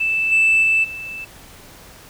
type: tone with level steps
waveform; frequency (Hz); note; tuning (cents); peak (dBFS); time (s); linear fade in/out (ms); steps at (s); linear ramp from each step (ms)
sine; 2641; E7; +3; -16 / -10 / -12 / -28; 0-1.25; 10; 0.31 / 0.62 / 0.83; 20
effects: tanh soft clip ceiling -9 dBFS + pink hiss -43 dBFS RMS until 2.09 s